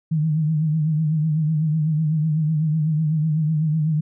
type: tone with vibrato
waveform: sine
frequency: 155.56 Hz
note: D#3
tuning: in tune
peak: -17 dBFS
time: 0.11-4.01 s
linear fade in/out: 10 ms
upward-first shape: triangle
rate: 8 Hz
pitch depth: 83 cents each way
effects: none